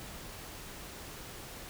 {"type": "silence", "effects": ["pink hiss -46 dBFS RMS until 1.69 s"]}